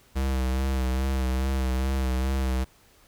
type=tone with vibrato; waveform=square; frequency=65.41 Hz; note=C2; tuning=in tune; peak=-24 dBFS; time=0.15-2.65 s; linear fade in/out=20 ms; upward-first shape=sine; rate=2.4 Hz; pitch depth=38 cents each way; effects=pink hiss -58 dBFS RMS until 3.07 s